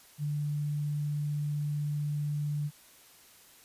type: tone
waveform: sine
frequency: 147.4 Hz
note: D3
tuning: 7 cents sharp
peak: -29 dBFS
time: 0.18-2.71 s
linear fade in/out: 50 ms
effects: white hiss -57 dBFS RMS until 3.64 s + resampled to 32000 Hz